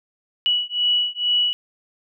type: beating tone pair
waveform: sine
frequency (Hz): 2937 / 2939.2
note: F#7 / F#7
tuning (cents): -13 / -12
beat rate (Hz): 2.2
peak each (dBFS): -21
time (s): 0.46-1.53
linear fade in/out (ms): 0
effects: none